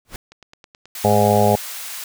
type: noise with exponential growth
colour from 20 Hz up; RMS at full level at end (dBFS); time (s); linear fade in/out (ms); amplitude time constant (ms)
pink; -27; 0.05-0.16; 1; 22
type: click train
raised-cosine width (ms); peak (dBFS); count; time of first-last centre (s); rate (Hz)
0.2; -25; 8; 0.32-1.07; 9.33
type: high-pass noise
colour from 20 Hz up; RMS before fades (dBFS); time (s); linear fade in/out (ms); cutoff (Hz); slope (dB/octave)
white; -31; 0.95-2.04; 2; 880; 12
type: harmonic tone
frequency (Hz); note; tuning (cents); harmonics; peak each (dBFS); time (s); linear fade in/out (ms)
103.83; G#2; 0; 1 / 2 / 4 / 5 / 6 / 7 / 8; -20 / -20 / -20 / -20 / -20 / -20 / -20; 1.04-1.56; 10
effects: none